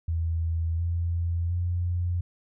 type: tone with pitch steps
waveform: sine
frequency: 82.41 / 85.12 / 87.92 Hz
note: E2 / F2 / F2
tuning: 0 / -44 / +12 cents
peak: -24 dBFS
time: 0.08-2.21 s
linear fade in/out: 5 ms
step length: 710 ms
effects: none